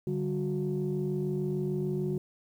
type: tone cluster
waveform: sine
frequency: 148 / 194.7 / 366.1 Hz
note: D3 / G3 / F#4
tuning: +14 / -12 / -18 cents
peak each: -31 / -33 / -31 dBFS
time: 0.07-2.18 s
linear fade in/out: 2 ms
effects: tanh soft clip ceiling -22 dBFS + 10-bit